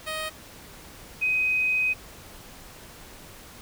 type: tone pair in turn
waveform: 10% pulse / sine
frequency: 626 / 2514 Hz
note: D#5 / D#7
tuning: +10 / +17 cents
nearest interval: 2 octaves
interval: 2407 cents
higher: second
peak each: -21 dBFS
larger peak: neither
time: 0.06-0.3 / 1.21-1.94 s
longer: second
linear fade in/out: 20 ms
effects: pink hiss -46 dBFS RMS until 3.61 s